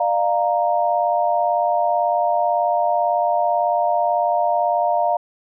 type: chord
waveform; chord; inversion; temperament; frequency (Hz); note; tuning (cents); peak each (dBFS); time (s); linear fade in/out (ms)
sine; Bb major; first; equal with one note detuned; 600.4 / 698.5 / 932.3; D5 / F5 / Bb5; +38 / 0 / 0; -22 / -18 / -22; 0-5.17; 5
effects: none